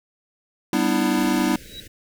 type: chord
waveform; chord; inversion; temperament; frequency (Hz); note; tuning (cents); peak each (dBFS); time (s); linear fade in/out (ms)
square; E minor seventh; first; equal with one note detuned; 196 / 246.9 / 298.8 / 329.6; G3 / B3 / D4 / E4; 0 / 0 / +30 / 0; -26 / -24 / -24 / -25; 0.73-1.56; 2
type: band-stop noise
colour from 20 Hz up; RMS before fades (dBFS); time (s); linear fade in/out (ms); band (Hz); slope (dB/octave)
pink; -43; 1.17-1.88; 10; 590 to 1500; 96
type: tone with exponential growth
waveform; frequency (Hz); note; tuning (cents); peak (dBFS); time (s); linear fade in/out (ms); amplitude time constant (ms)
sine; 3877; B7; -33; -31; 1.55-1.8; 1; 53
effects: none